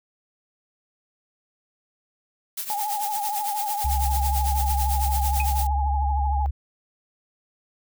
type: noise with tremolo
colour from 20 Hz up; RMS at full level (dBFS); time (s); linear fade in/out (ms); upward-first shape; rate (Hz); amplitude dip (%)
blue; -28; 2.57-5.67; 5; triangle; 9; 80
type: tone with vibrato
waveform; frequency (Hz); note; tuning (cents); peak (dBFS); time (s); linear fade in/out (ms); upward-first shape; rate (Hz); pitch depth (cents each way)
sine; 829; G#5; -3; -25; 2.7-6.46; 0; triangle; 13; 74
type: tone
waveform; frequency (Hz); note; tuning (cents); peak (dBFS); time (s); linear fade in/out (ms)
sine; 69.3; C#2; 0; -21; 3.84-6.51; 10
type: tone with exponential decay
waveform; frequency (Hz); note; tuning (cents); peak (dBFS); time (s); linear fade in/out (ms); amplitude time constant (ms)
sine; 2512; D#7; +16; -22; 5.4-5.48; 1; 16
effects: none